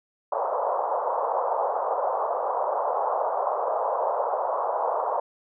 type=band-pass noise; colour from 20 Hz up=pink; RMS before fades=-26 dBFS; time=0.32-5.2 s; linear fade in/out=5 ms; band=500 to 1100 Hz; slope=48 dB/octave; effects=none